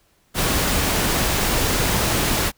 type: noise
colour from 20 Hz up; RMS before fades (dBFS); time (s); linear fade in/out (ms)
pink; -20; 0.34-2.52; 50
effects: pink hiss -61 dBFS RMS until 2.57 s